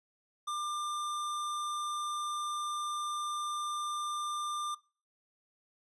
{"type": "tone", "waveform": "square", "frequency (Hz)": 1195, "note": "D6", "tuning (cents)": 30, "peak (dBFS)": -34, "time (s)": [0.47, 4.75], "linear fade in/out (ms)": 10, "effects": ["noise-tail reverb RT60 0.4 s tail -23 dB re dry", "resampled to 24000 Hz"]}